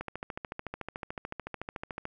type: click train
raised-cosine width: 0.5 ms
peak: -21 dBFS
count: 29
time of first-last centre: 0.01-2.054 s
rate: 13.7 Hz
effects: none